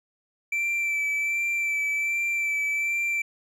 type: tone with vibrato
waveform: triangle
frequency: 2332 Hz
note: D7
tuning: 13 cents flat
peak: -22 dBFS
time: 0.52-3.22 s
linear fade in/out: 5 ms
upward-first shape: sine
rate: 1.3 Hz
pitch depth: 21 cents each way
effects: none